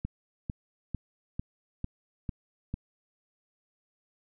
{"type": "click train", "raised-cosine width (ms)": 5, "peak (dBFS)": -20, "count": 7, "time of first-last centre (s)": [0.05, 2.741], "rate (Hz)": 2.23, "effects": []}